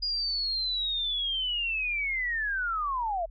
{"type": "linear sweep", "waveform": "sine", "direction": "down", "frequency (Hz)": [4900, 637], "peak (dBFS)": -27, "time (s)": [0.02, 3.26], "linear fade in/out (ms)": 10, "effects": ["added 40 Hz sine -43 dBFS peak until 3.3 s"]}